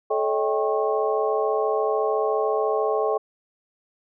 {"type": "tone cluster", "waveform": "sine", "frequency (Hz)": [433.3, 562, 636, 789, 1089], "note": ["A4", "C#5", "D#5", "G5", "C#6"], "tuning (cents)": [-27, 24, 38, 11, -31], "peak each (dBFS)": [-23, -29, -27, -28, -29], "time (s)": [0.1, 3.18], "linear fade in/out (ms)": 10, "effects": []}